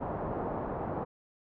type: low-pass noise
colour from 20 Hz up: white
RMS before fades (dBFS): -35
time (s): 0-1.05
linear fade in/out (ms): 20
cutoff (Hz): 920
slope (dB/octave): 24
effects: none